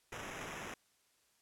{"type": "noise with sample-and-hold", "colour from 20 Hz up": "white", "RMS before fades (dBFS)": -45, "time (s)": [0.12, 0.74], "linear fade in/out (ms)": 2, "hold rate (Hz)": 4410, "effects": ["white hiss -73 dBFS RMS until 1.41 s", "low-pass 11000 Hz 12 dB/octave"]}